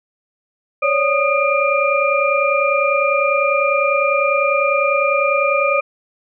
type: tone cluster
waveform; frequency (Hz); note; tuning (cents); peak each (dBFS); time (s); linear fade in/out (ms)
sine; 547 / 577 / 1236 / 2389; C#5 / D5 / D#6 / D7; -23 / -31 / -12 / +29; -19; 0.82-5.81; 10
effects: none